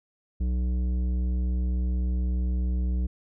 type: tone with tanh clipping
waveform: sine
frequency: 61.74 Hz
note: B1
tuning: in tune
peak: -25 dBFS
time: 0.4-3.07 s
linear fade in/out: 10 ms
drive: 11 dB
effects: none